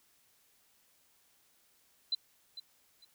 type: tone with echo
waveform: sine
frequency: 4036 Hz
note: B7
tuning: 37 cents sharp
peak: -28 dBFS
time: 2.12-2.15 s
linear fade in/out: 5 ms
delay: 450 ms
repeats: 2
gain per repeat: -13 dB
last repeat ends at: 3.05 s
effects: white hiss -69 dBFS RMS until 3.14 s